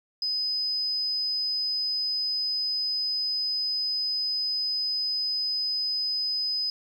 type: tone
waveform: sine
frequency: 5020 Hz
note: D#8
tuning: 15 cents sharp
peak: -25 dBFS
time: 0.22-6.7 s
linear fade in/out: 2 ms
effects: 9-bit